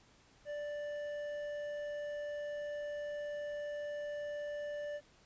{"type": "tone with hard clipping", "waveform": "triangle", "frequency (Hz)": 587.3, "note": "D5", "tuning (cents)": 0, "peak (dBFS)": -40, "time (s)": [0.45, 5.01], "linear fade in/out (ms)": 50, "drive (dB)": 11, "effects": ["pink hiss -65 dBFS RMS until 5.25 s", "resampled to 16000 Hz"]}